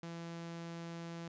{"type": "tone", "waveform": "sawtooth", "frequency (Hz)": 168.2, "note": "E3", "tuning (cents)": 35, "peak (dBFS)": -39, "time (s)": [0.03, 1.28], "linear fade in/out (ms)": 2, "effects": ["resampled to 16000 Hz"]}